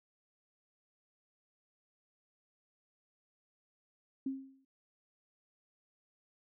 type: tone with exponential decay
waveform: sine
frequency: 268 Hz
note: C4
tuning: 42 cents sharp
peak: -31 dBFS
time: 4.26-4.65 s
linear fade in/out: 5 ms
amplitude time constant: 83 ms
effects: none